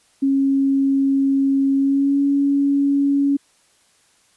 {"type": "tone with pitch glide", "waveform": "sine", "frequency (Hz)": [273.1, 280.5], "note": ["C#4", "C#4"], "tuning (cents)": [-26, 21], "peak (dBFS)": -14, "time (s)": [0.22, 3.37], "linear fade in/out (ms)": 10, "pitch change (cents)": 47, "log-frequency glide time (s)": [1.76, 2.2], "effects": ["white hiss -58 dBFS RMS until 4.36 s", "resampled to 24000 Hz"]}